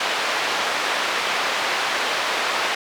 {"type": "band-pass noise", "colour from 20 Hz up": "pink", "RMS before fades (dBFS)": -23, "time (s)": [0, 2.75], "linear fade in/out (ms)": 5, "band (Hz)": [720, 3800], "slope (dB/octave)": 12, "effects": []}